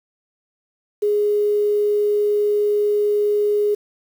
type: tone with quantisation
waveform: sine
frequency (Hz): 415.3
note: G#4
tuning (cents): 0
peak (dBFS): -15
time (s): 1.02-3.75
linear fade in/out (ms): 10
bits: 7
effects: none